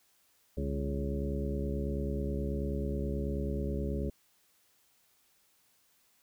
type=harmonic tone with a mistuned harmonic; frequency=69.3 Hz; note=C#2; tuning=in tune; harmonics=1 / 2 / 3 / 4 / 5 / 6 / 8; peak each=-34 / -39 / -38 / -42 / -43 / -40 / -43 dBFS; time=0.57-4.1 s; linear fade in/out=5 ms; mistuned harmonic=2; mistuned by=+95 cents; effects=white hiss -69 dBFS RMS until 6.22 s